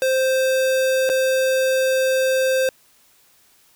square tone with dropouts, 523.3 Hz, C5, in tune, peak -17 dBFS, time 0.02-2.69 s, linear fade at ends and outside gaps 1 ms, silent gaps 1.092-1.098 s, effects white hiss -56 dBFS RMS until 3.75 s

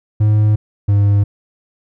triangle tone pair in turn, 106.3 / 101.47 Hz, G#2 / G#2, +41 / -40 cents, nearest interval minor second, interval 81 cents, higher first, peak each -7 dBFS, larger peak neither, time 0.2-0.56 / 0.88-1.24 s, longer neither, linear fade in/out 10 ms, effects none

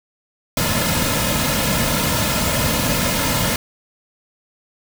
pink noise with comb filter, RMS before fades -19 dBFS, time 0.57-3.56 s, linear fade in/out 2 ms, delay 2.6 ms, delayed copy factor -0.65, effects none

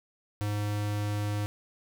square tone, 103.83 Hz, G#2, in tune, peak -29 dBFS, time 0.41-1.46 s, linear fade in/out 0 ms, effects none

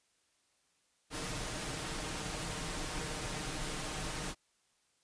pink noise with comb filter, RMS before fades -39 dBFS, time 1.1-4.35 s, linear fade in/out 50 ms, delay 6.5 ms, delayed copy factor +0.5, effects white hiss -74 dBFS RMS until 5.03 s + resampled to 22050 Hz

